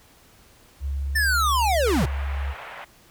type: tone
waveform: sine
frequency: 69.3 Hz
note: C#2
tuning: in tune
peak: -24 dBFS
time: 0.8-2.55 s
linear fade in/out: 50 ms
type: linear sweep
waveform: square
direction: down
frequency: 1806 to 98.1 Hz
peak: -20 dBFS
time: 1.15-2.06 s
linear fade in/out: 10 ms
type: band-pass noise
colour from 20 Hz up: pink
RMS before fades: -39 dBFS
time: 1.86-2.85 s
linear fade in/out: 10 ms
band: 610 to 2600 Hz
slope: 24 dB/octave
effects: pink hiss -54 dBFS RMS until 3.1 s